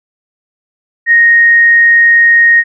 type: tone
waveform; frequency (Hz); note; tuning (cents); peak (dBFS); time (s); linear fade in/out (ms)
sine; 1864.7; A#6; 0; -3; 1.06-2.64; 50
effects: none